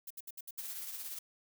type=noise bursts; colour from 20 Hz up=violet; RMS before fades=-45 dBFS; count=8; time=0.07-0.812 s; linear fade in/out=5 ms; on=35 ms; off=66 ms
type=noise with tremolo; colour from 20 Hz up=blue; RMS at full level=-41 dBFS; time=0.58-1.19 s; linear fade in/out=5 ms; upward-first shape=triangle; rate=17 Hz; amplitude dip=50%
effects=none